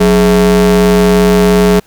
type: ring-modulated tone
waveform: square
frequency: 116.54 Hz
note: A#2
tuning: in tune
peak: -3 dBFS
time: 0-1.8 s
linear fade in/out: 10 ms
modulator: 301 Hz
effects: pink hiss -47 dBFS RMS until 1.86 s